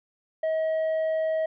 sine tone with tanh clipping, 637 Hz, D#5, 41 cents sharp, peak -24 dBFS, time 0.43-1.46 s, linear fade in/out 5 ms, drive 4 dB, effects none

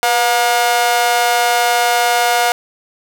sawtooth tone with amplitude modulation, 717 Hz, F5, 45 cents sharp, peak -4 dBFS, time 0.03-2.52 s, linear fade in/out 0 ms, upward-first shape sine, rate 228 Hz, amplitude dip 90%, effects none

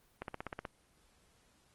click train, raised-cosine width 0.5 ms, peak -24 dBFS, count 8, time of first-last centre 0.22-0.652 s, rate 16.2 Hz, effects pink hiss -69 dBFS RMS until 1.74 s + Opus 24 kbps

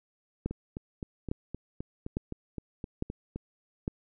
two click trains, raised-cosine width 3 ms, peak -23 / -17 dBFS, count 12 / 5, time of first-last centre 0.51-3.36 / 0.46-3.879 s, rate 3.86 / 1.17 Hz, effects none

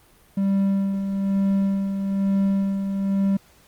triangle tone with tremolo, 196 Hz, G3, in tune, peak -15 dBFS, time 0.37-3.37 s, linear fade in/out 5 ms, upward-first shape sine, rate 1.1 Hz, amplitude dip 50%, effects pink hiss -55 dBFS RMS until 3.67 s + Opus 32 kbps

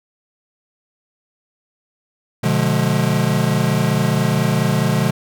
square chord, B diminished seventh, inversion none, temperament just, 123.47 / 148.16 / 177.8 / 213.4 Hz, B2 / D3 / F3 / Ab3, 0 / +16 / +31 / +47 cents, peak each -21 / -20 / -22 / -22 dBFS, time 2.43-5.11 s, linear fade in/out 10 ms, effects none

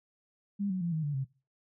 sine tone with pitch steps, 201.3 / 185.66 / 171.24 / 157.94 / 145.67 / 134.35 Hz, G3 / F#3 / F3 / D#3 / D3 / C3, +46 / +6 / -34 / +26 / -14 / +46 cents, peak -29 dBFS, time 0.59-1.25 s, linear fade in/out 20 ms, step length 110 ms, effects noise-tail reverb RT60 0.3 s tail -19 dB re dry

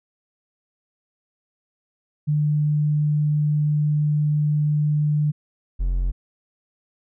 sine / triangle tone pair in turn, 149.5 / 44.45 Hz, D3 / F1, +31 / +31 cents, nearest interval octave + major sixth, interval 2100 cents, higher first, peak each -17 dBFS, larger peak neither, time 2.27-5.32 / 5.79-6.12 s, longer first, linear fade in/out 20 ms, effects none

